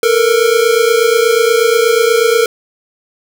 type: tone pair together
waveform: square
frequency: 446.5 / 474.8 Hz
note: A4 / A#4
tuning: +25 / +32 cents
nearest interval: minor second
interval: 107 cents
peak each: -12 dBFS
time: 0.03-2.46 s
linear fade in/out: 2 ms
effects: none